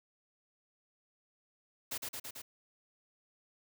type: noise with echo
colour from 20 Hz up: white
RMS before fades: -38 dBFS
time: 1.91-1.98 s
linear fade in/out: 10 ms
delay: 110 ms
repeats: 4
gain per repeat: -2 dB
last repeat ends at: 2.42 s
effects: none